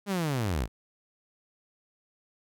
sawtooth linear sweep, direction down, 207.6 to 46.25 Hz, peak -23 dBFS, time 0.06-0.68 s, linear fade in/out 50 ms, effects none

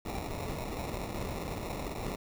pink noise with sample-and-hold, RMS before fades -37 dBFS, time 0.05-2.16 s, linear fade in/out 10 ms, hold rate 1575 Hz, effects none

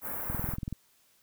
white band-stop noise, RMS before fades -36 dBFS, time 0.01-0.57 s, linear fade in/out 50 ms, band 1600 to 13000 Hz, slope 24 dB/octave
click train, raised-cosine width 5 ms, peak -22 dBFS, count 10, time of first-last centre 0.3-0.727 s, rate 21.1 Hz
effects white hiss -66 dBFS RMS until 1.22 s

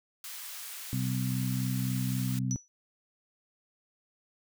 white high-pass noise, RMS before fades -42 dBFS, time 0.24-2.39 s, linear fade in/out 2 ms, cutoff 1100 Hz, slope 12 dB/octave
harmonic tone, 63.8 Hz, C2, 43 cents flat, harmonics 2 / 3 / 4, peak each -30 / -34 / -36 dBFS, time 0.93-2.56 s, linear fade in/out 0 ms
sine tone with exponential decay, 5920 Hz, F#8, in tune, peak -29 dBFS, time 2.51-2.68 s, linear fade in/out 0 ms, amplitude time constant 36 ms
effects none

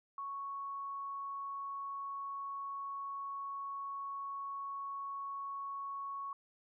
sine tone, 1108.7 Hz, C#6, in tune, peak -39 dBFS, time 0.18-6.33 s, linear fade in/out 2 ms, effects none

